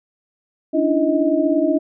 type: tone cluster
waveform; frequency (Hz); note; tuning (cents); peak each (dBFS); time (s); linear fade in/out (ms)
sine; 285.8 / 302.3 / 334.8 / 631; D4 / D#4 / E4 / D#5; -47 / -50 / +27 / +24; -20; 0.73-1.79; 20
effects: none